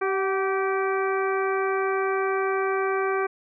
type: harmonic tone with a mistuned harmonic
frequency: 386.9 Hz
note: G4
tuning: 23 cents flat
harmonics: 1 / 2 / 3 / 4 / 5 / 6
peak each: -24 / -31 / -29 / -32 / -38 / -36 dBFS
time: 0.01-3.27 s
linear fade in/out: 10 ms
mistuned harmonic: 2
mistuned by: -37 cents
effects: none